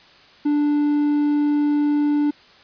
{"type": "tone", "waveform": "triangle", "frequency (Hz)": 293.7, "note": "D4", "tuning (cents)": 0, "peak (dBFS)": -14, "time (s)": [0.45, 2.31], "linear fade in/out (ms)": 10, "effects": ["white hiss -49 dBFS RMS until 2.63 s", "resampled to 11025 Hz"]}